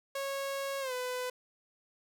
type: tone with pitch glide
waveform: sawtooth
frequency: 550 to 501.4 Hz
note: C#5 to B4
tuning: -14 to +26 cents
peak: -30 dBFS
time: 0.15-1.3 s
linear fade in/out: 5 ms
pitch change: -160 cents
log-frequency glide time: 0.8-0.93 s
effects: none